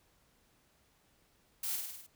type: noise with echo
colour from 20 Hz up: blue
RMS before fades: -37 dBFS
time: 1.63-1.76 s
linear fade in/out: 5 ms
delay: 51 ms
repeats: 6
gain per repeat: -3 dB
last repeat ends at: 2.066 s
effects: pink hiss -70 dBFS RMS until 2.15 s